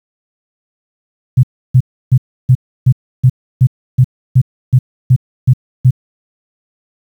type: tone bursts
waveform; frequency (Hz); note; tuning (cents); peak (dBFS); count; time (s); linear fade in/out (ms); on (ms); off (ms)
sine; 127.3; C3; -47; -3; 13; 1.37-5.909; 10; 63; 310
effects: 7-bit